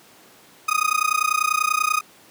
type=tone with amplitude modulation; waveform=30% pulse; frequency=1244.5 Hz; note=D#6; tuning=in tune; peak=-12 dBFS; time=0.68-2.01 s; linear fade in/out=10 ms; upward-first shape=sine; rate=30.2 Hz; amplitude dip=95%; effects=pink hiss -50 dBFS RMS until 2.3 s + high-pass 200 Hz 12 dB/octave